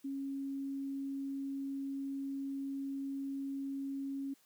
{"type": "tone", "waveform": "sine", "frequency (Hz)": 274.3, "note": "C#4", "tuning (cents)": -18, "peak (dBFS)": -36, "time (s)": [0.04, 4.34], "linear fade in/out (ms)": 10, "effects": ["white hiss -69 dBFS RMS until 4.45 s", "high-pass 150 Hz 12 dB/octave"]}